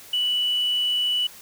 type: tone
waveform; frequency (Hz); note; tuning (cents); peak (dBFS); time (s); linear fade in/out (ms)
sine; 2960; F#7; 0; -19; 0.13-1.27; 5
effects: tanh soft clip ceiling -16 dBFS + white hiss -45 dBFS RMS until 1.41 s